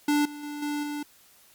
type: tone with level steps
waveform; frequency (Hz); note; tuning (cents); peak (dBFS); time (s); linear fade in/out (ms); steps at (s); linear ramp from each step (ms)
square; 293.7; D4; 0; -21 / -38 / -34 / -28 / -31; 0.08-1.03; 5; 0.25 / 0.43 / 0.62 / 0.83; 5
effects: white hiss -57 dBFS RMS until 1.54 s + MP3 96 kbps